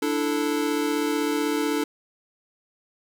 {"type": "chord", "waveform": "square", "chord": "D suspended second", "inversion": "none", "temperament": "equal", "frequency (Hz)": [293.7, 329.6, 440], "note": ["D4", "E4", "A4"], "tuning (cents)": [0, 0, 0], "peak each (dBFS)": [-26, -30, -28], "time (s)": [0.02, 1.84], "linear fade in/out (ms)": 5, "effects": []}